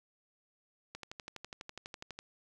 click train, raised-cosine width 0.2 ms, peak -26 dBFS, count 16, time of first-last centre 0.95-2.19 s, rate 12.1 Hz, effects none

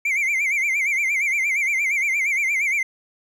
triangle tone with vibrato, 2217 Hz, C#7, in tune, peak -17 dBFS, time 0.05-2.83 s, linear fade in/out 5 ms, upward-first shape sine, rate 8.6 Hz, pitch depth 130 cents each way, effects none

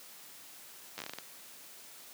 slowing click train, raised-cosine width 0.2 ms, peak -22 dBFS, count 9, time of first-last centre 0.98-1.186 s, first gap 10 ms, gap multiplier 1.26, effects white hiss -52 dBFS RMS until 2.13 s + high-pass 150 Hz 12 dB/octave

